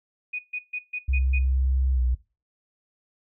sine tone bursts, 2477 Hz, D#7, 8 cents flat, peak -27 dBFS, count 6, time 0.33-1.39 s, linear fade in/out 10 ms, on 60 ms, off 140 ms
sine tone with pitch glide, 65.41 to 61.85 Hz, C2 to B1, 0 to +3 cents, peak -20 dBFS, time 1.08-2.15 s, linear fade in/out 10 ms, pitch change -97 cents, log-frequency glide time 1.93-2 s
effects noise-tail reverb RT60 0.3 s tail -19 dB re dry

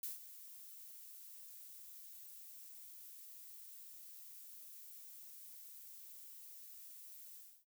violet noise with ADSR envelope, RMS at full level -42 dBFS, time 0.03-7.65 s, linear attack 4 ms, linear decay 150 ms, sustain -13 dB, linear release 280 ms, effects noise-tail reverb RT60 0.1 s tail -19 dB re dry

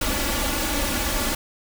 pink noise with comb filter, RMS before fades -24 dBFS, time 0.01-1.35 s, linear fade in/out 5 ms, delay 3.5 ms, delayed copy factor +0.95, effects none

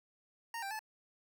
25% pulse tone with pitch steps, 925 / 787 / 867 Hz, A#5 / G5 / A5, -14 / +7 / -26 cents, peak -35 dBFS, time 0.54-0.792 s, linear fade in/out 2 ms, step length 84 ms, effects none

